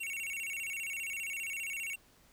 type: tone with vibrato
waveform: square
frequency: 2473 Hz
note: D#7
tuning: 11 cents flat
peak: -37 dBFS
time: 0-1.96 s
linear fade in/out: 10 ms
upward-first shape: square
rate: 15 Hz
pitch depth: 180 cents each way
effects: pink hiss -64 dBFS RMS until 2.32 s